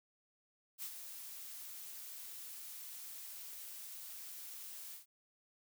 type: noise with ADSR envelope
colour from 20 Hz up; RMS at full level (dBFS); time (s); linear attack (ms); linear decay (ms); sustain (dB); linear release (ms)
blue; -42; 0.78-5.06; 50; 68; -7; 130
effects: none